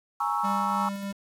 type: chord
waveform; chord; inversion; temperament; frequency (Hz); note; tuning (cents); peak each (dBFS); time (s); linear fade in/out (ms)
sine; A# half-diminished seventh; third; equal; 830.6 / 932.3 / 1108.7 / 1318.5; G#5 / A#5 / C#6 / E6; 0 / 0 / 0 / 0; -30; 0.2-0.89; 5
type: tone with tremolo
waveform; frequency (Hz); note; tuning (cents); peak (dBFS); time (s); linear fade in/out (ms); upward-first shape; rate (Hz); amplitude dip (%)
square; 198.5; G3; +22; -30; 0.43-1.13; 20; triangle; 3.1; 35
effects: resampled to 32000 Hz + 8-bit